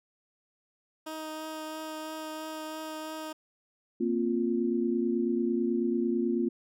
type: tone with vibrato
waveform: 15% pulse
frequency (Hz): 313.1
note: D#4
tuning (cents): +11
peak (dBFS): -30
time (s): 1.06-3.33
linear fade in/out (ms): 10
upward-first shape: triangle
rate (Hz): 3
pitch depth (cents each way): 12
type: chord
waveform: sine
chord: Bb suspended second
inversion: none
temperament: just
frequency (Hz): 233.1 / 262.2 / 349.6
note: Bb3 / C4 / F4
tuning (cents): 0 / +4 / +2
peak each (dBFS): -29 / -32 / -29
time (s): 4-6.49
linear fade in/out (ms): 10
effects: none